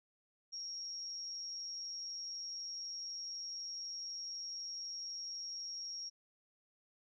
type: tone with amplitude modulation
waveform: sine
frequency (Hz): 5588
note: F8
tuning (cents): 0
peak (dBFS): -39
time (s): 0.52-6.1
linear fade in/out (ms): 20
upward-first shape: sine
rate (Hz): 176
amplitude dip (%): 50
effects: none